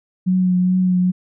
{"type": "tone with vibrato", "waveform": "sine", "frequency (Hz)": 182.9, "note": "F#3", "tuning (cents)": -20, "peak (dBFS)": -13, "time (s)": [0.26, 1.12], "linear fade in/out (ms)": 20, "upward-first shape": "triangle", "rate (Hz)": 2.4, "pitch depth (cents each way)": 24, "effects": []}